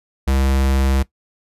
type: tone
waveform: square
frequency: 67 Hz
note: C2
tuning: 42 cents sharp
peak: -15 dBFS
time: 0.27-1.03 s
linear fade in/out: 10 ms
effects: noise-tail reverb RT60 0.1 s tail -18 dB re dry + resampled to 32000 Hz